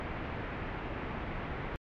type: low-pass noise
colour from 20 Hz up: pink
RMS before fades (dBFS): -38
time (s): 0-1.76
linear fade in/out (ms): 0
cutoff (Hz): 2400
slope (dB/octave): 24
effects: MP3 96 kbps